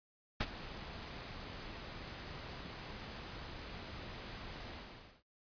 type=noise with ADSR envelope; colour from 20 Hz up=pink; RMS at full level=-33 dBFS; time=0.4-5.23 s; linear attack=9 ms; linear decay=41 ms; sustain=-14 dB; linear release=540 ms; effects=noise-tail reverb RT60 0.1 s tail -21 dB re dry + resampled to 11025 Hz